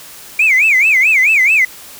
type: tone with vibrato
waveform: sine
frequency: 2308 Hz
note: D7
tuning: 31 cents flat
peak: -6 dBFS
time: 0.39-1.65 s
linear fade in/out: 5 ms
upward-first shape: sine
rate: 4.6 Hz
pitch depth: 240 cents each way
effects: tanh soft clip ceiling -4 dBFS + white hiss -35 dBFS RMS until 1.99 s